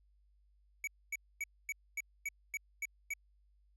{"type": "tone bursts", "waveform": "square", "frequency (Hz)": 2267, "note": "C#7", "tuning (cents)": 38, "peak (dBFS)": -36, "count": 9, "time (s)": [0.84, 3.137], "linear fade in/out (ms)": 2, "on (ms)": 33, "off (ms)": 250, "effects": ["added 50 Hz sine -66 dBFS peak until 3.76 s", "low-pass 12000 Hz 12 dB/octave"]}